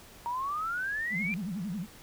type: exponential sweep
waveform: sine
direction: up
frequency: 932.3 to 2400 Hz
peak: -30 dBFS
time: 0.26-1.34 s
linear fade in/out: 0 ms
type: tone with vibrato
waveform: sine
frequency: 191.2 Hz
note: G3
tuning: 43 cents flat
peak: -32 dBFS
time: 1.1-1.87 s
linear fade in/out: 50 ms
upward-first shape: sine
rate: 11 Hz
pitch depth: 240 cents each way
effects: pink hiss -52 dBFS RMS until 2.02 s